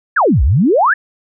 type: exponential two-way sweep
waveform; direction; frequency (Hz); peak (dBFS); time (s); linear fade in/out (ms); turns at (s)
sine; down then up; 1817 to 55.4 to 1817; -8; 0.16-0.94; 10; 0.43
effects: none

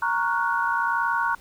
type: chord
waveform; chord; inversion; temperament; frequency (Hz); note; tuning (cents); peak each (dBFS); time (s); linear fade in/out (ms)
sine; Gb major seventh; first; equal with one note detuned; 932.3 / 1108.7 / 1418.9 / 1480; Bb5 / Db6 / F6 / Gb6; 0 / 0 / +27 / 0; -25 / -27 / -30 / -26; 0.02-1.35; 5
effects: pink hiss -53 dBFS RMS until 1.4 s

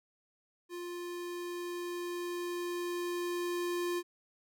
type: tone with level ramp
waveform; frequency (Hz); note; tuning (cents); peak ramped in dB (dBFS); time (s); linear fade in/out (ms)
square; 350.6; F4; +7; -40 to -32; 0.69-4.03; 50
effects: none

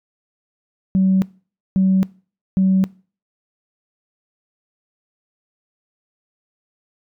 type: tone bursts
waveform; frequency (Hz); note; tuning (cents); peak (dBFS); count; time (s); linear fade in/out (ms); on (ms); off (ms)
sine; 189.7; F#3; +43; -11; 3; 0.95-2.84; 0; 270; 540
effects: noise-tail reverb RT60 0.4 s tail -23 dB re dry + tanh soft clip ceiling -8 dBFS

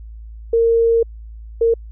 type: tone bursts at uneven times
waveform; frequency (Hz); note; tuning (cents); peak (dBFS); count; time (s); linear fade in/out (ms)
sine; 460; A#4; -23; -11; 2; 0.53-1.03 / 1.61-1.74; 5
effects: added 55 Hz sine -32 dBFS peak until 1.91 s

